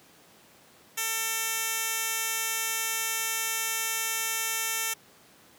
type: tone with band-pass filter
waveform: 10% pulse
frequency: 450 Hz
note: A4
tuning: 39 cents sharp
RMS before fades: -30 dBFS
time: 0.97-4.94 s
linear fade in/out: 10 ms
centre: 10000 Hz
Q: 0.62
effects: pink hiss -56 dBFS RMS until 5.58 s + high-pass 150 Hz 12 dB/octave